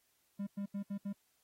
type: tone bursts at uneven times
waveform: triangle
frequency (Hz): 200.2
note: G3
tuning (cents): +37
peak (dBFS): -34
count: 5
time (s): 0.39-0.47 / 0.57-0.66 / 0.74-0.83 / 0.9-0.98 / 1.05-1.13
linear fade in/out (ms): 10
effects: white hiss -75 dBFS RMS until 1.43 s + AAC 48 kbps